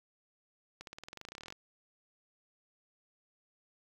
accelerating click train, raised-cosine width 0.2 ms, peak -28 dBFS, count 20, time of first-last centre 0.81-1.524 s, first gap 62 ms, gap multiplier 0.94, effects 9-bit

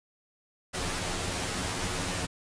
pink noise with comb filter, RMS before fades -32 dBFS, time 0.73-2.27 s, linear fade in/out 20 ms, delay 11 ms, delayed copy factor +0.75, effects resampled to 22050 Hz

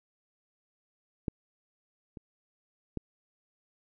clicks, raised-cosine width 3 ms, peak -17 / -30 / -20 dBFS, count 3, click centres 1.282 / 2.172 / 2.973 s, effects none

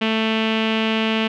sawtooth tone with low-pass filter, 221.2 Hz, A3, 9 cents sharp, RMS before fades -20 dBFS, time 0.01-1.28 s, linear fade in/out 10 ms, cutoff 2900 Hz, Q 4.4, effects none

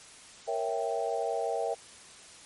sine chord, A# diminished seventh, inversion none, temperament equal, 466.2 / 554.4 / 659.3 / 784 Hz, A#4 / C#5 / E5 / G5, 0 / 0 / 0 / 0 cents, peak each -33 / -36 / -33 / -34 dBFS, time 0.47-1.75 s, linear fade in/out 20 ms, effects white hiss -51 dBFS RMS until 2.45 s + MP3 48 kbps

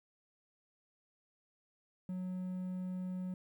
triangle tone, 183.6 Hz, F#3, 13 cents flat, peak -35 dBFS, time 2.09-3.34 s, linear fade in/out 2 ms, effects 12-bit

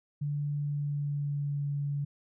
sine tone with pitch glide, 145.6 to 143.1 Hz, D3 to D3, -15 to -45 cents, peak -29 dBFS, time 0.21-2.05 s, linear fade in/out 10 ms, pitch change -30 cents, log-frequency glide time 0.57-1.66 s, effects none

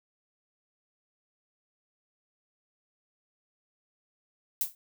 violet noise with exponential decay, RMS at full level -24 dBFS, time 4.61-4.75 s, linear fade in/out 1 ms, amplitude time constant 30 ms, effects none

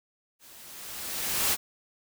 white noise with level ramp, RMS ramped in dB -53 to -23 dBFS, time 0.39-1.57 s, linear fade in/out 50 ms, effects none

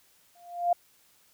sine tone with exponential growth, 698.5 Hz, F5, in tune, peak -18 dBFS, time 0.35-0.73 s, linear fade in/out 5 ms, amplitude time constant 82 ms, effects white hiss -63 dBFS RMS until 1.33 s

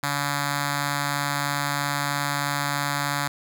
5% pulse tone with notch filter, 143.1 Hz, D3, 45 cents flat, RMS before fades -26 dBFS, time 0.03-3.28 s, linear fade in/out 5 ms, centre 430 Hz, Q 0.75, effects none

